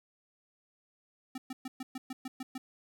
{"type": "tone bursts", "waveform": "square", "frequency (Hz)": 259.7, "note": "C4", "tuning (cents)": -13, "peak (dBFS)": -37, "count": 9, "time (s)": [1.35, 2.58], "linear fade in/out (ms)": 5, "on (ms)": 30, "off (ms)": 120, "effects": []}